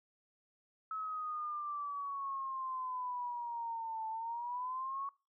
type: exponential two-way sweep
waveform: sine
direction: down then up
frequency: 1296 to 880 to 1117 Hz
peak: -37 dBFS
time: 0.91-5.09 s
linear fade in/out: 2 ms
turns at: 4.08 s
effects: noise-tail reverb RT60 0.3 s tail -22 dB re dry